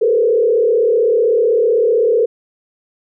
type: tone with frequency modulation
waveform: sine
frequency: 457.4 Hz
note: A#4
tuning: 33 cents flat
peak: -10 dBFS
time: 0.01-2.26 s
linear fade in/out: 10 ms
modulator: 35.8 Hz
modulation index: 1.2
effects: none